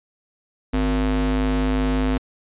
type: ring-modulated tone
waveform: square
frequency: 103.83 Hz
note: G#2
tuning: in tune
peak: -16 dBFS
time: 0.73-2.18 s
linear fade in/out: 10 ms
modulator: 155 Hz
effects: resampled to 8000 Hz